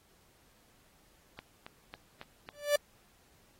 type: click train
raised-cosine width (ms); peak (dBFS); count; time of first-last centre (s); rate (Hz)
0.3; -28; 5; 1.39-2.489; 3.64
type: tone with exponential growth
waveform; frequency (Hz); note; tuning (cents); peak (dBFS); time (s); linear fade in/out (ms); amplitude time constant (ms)
45% pulse; 584; D5; -10; -21; 2.53-2.76; 5; 49
effects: pink hiss -66 dBFS RMS until 3.59 s + AAC 48 kbps